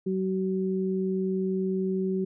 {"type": "tone pair together", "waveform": "sine", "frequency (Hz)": [188.8, 377.6], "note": ["F#3", "F#4"], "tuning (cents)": [35, 35], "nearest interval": "octave", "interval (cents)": 1200, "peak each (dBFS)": [-27, -28], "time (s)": [0.06, 2.25], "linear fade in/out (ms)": 10, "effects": []}